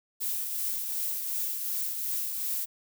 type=noise with tremolo; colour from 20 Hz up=violet; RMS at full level=-30 dBFS; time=0.2-2.66 s; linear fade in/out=20 ms; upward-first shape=triangle; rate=2.7 Hz; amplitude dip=40%; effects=none